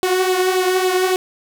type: tone with flanger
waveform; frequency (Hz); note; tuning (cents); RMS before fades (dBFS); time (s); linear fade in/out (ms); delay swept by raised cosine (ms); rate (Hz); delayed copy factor
sawtooth; 370; F#4; 0; -17; 0.03-1.16; 0; 0.25 to 3.35; 3.6; +0.55
effects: none